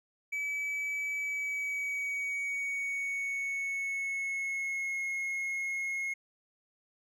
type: tone with pitch glide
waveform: triangle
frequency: 2292 to 2163 Hz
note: D7 to C#7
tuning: -43 to -43 cents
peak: -30 dBFS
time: 0.32-6.14 s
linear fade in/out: 10 ms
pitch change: -100 cents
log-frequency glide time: 1.18-5.03 s
effects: none